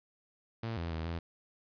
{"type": "tone with pitch steps", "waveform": "sawtooth", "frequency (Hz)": [113.9, 84.2, 80.5, 83.8], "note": ["A#2", "E2", "E2", "E2"], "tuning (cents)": [-40, 37, -41, 29], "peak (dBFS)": -31, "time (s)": [0.63, 1.19], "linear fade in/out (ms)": 5, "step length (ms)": 140, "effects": ["resampled to 11025 Hz", "12-bit"]}